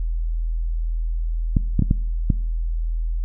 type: clicks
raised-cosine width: 5 ms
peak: -5 dBFS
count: 5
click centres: 1.568 / 1.793 / 1.823 / 1.911 / 2.302 s
effects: noise-tail reverb RT60 0.6 s tail -20 dB re dry + added 41 Hz sine -20 dBFS peak until 3.24 s